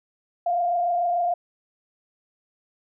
sine tone with frequency modulation, 699 Hz, F5, 1 cent sharp, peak -20 dBFS, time 0.46-1.34 s, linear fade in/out 5 ms, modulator 26.8 Hz, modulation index 0.78, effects none

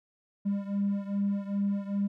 triangle beating tone pair, 199.6 / 202.1 Hz, G3 / G#3, +32 / -47 cents, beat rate 2.5 Hz, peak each -26 / -29 dBFS, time 0.45-2.08 s, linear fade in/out 20 ms, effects tanh soft clip ceiling -21 dBFS

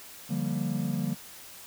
triangle chord, G minor seventh, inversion second, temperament equal, 146.83 / 174.61 / 196 / 233.1 Hz, D3 / F3 / G3 / Bb3, 0 / 0 / 0 / 0 cents, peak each -31 dBFS, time 0.29-1.15 s, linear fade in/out 20 ms, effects white hiss -47 dBFS RMS until 1.66 s

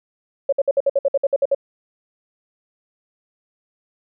sine tone bursts, 554.4 Hz, C#5, in tune, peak -13 dBFS, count 12, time 0.49-1.548 s, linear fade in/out 5 ms, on 35 ms, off 58 ms, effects none

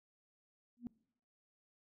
sine tone with exponential growth, 240.2 Hz, B3, 48 cents flat, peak -35 dBFS, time 0.77-0.87 s, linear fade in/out 0 ms, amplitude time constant 20 ms, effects noise-tail reverb RT60 0.7 s tail -24 dB re dry + tanh soft clip ceiling -34 dBFS

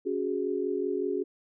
sine chord, C# suspended fourth, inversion none, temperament equal with one note detuned, 279.6 / 370 / 415.3 Hz, C#4 / F#4 / G#4, +15 / 0 / 0 cents, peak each -34 / -30 / -31 dBFS, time 0.05-1.24 s, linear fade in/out 20 ms, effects none

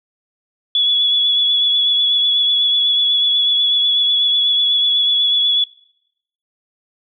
sine tone with vibrato, 3400 Hz, G#7, 40 cents sharp, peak -12 dBFS, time 0.75-5.64 s, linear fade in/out 2 ms, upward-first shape sine, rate 8.1 Hz, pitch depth 21 cents each way, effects noise-tail reverb RT60 0.8 s tail -23 dB re dry

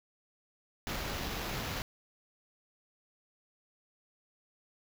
pink noise with sample-and-hold, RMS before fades -37 dBFS, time 0.87-1.82 s, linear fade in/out 0 ms, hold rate 8820 Hz, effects none

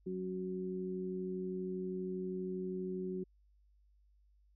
harmonic tone, 92.5 Hz, F#2, in tune, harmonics 2 / 3 / 4, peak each -40 / -50 / -39 dBFS, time 0.06-3.24 s, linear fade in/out 10 ms, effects added 50 Hz sine -65 dBFS peak until 4.55 s

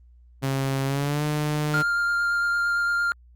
sawtooth tone with pitch glide, 135.4 to 150.24 Hz, C#3 to D3, -40 to +40 cents, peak -19 dBFS, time 0.42-1.83 s, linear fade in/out 20 ms, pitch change +180 cents, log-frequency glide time 0.85-1.24 s
triangle tone with vibrato, 1400 Hz, F6, 4 cents sharp, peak -19 dBFS, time 1.74-3.12 s, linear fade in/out 0 ms, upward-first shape triangle, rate 8.8 Hz, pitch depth 11 cents each way
effects added 60 Hz sine -49 dBFS peak until 3.35 s + Opus 32 kbps

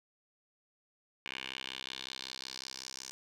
10% pulse tone with band-pass filter sweep, 65.41 Hz, C2, in tune, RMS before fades -44 dBFS, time 1.26-3.11 s, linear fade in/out 0 ms, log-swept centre 2600 to 6000 Hz, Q 3.1, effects none

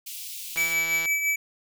white high-pass noise, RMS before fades -37 dBFS, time 0.06-0.74 s, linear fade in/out 10 ms, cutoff 2400 Hz, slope 48 dB/octave
click train, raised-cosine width 0.2 ms, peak -18 dBFS, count 83, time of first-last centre 0.56-1.057 s, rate 165 Hz
square tone with tremolo, 2300 Hz, D7, 37 cents flat, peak -21 dBFS, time 0.57-1.36 s, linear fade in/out 5 ms, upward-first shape triangle, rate 5.9 Hz, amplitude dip 55%
effects none

